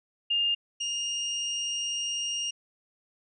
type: tone pair in turn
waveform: sine / 30% pulse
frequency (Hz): 2816 / 2832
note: F7 / F7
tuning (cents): +14 / +23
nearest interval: unison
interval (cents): 9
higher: second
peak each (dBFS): -23 / -26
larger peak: first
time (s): 0.3-0.55 / 0.8-2.51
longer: second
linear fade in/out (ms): 10
effects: resampled to 22050 Hz